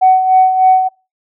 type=tone with tremolo; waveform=sine; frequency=750 Hz; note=F#5; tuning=23 cents sharp; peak=-3 dBFS; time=0.01-0.89 s; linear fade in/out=20 ms; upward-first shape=sine; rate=3.3 Hz; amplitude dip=60%; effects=noise-tail reverb RT60 0.3 s tail -26 dB re dry + tanh soft clip ceiling 0 dBFS